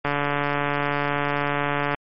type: click train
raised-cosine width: 0.5 ms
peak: -8 dBFS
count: 274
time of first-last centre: 0.05-1.946 s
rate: 144 Hz
effects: MP3 32 kbps